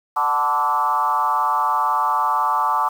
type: tone with frequency modulation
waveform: sine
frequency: 1020 Hz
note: C6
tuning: 44 cents flat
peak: -16 dBFS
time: 0.16-2.89 s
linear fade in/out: 10 ms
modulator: 138 Hz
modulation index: 1.7
effects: 7-bit